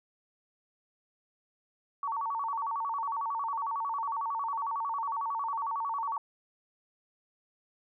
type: tone with vibrato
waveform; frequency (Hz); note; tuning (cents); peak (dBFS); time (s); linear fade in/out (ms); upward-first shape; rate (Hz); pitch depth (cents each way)
sine; 1012; B5; +42; -30; 2.03-6.18; 2; square; 11; 190
effects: none